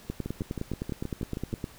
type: two click trains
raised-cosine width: 3 ms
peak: -20 / -18 dBFS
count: 9 / 16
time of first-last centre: 0.26-1.53 / 0.1-1.642 s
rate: 6.3 / 9.73 Hz
effects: pink hiss -52 dBFS RMS until 1.78 s